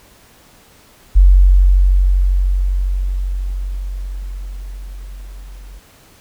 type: tone with level ramp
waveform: sine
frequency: 46.34 Hz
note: F#1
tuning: 3 cents sharp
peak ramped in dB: -3 to -32 dBFS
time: 1.15-5.8 s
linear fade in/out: 20 ms
effects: pink hiss -47 dBFS RMS until 6.2 s